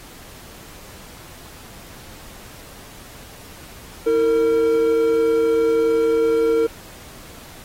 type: tone pair together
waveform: triangle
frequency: 323.6 / 457.6 Hz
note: E4 / A#4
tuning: -32 / -32 cents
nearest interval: tritone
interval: 600 cents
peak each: -22 / -13 dBFS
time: 4.06-6.67 s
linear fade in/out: 10 ms
effects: pink hiss -42 dBFS RMS until 7.64 s + AAC 48 kbps